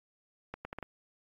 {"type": "accelerating click train", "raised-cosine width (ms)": 0.5, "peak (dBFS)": -24, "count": 5, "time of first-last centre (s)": [0.54, 0.827], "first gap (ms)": 110, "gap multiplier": 0.72, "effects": ["AAC 48 kbps"]}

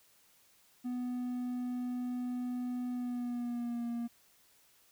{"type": "tone with pitch glide", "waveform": "triangle", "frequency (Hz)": [247.6, 235.9], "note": ["B3", "A#3"], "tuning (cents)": [5, 21], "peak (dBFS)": -32, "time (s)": [0.84, 4.08], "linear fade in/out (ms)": 20, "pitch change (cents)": -84, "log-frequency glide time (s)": [2.91, 3.87], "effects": ["white hiss -66 dBFS RMS until 4.91 s"]}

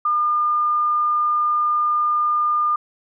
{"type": "tone", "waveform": "sine", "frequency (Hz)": 1208, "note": "D6", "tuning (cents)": 48, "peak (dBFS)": -16, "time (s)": [0.05, 2.76], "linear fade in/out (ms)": 5, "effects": []}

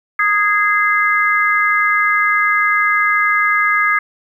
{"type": "harmonic tone", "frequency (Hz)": 413.8, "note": "G#4", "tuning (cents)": -6, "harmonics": [3, 4, 5], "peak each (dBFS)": [-16, -16, -16], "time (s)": [0.19, 3.99], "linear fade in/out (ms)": 5, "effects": ["8-bit"]}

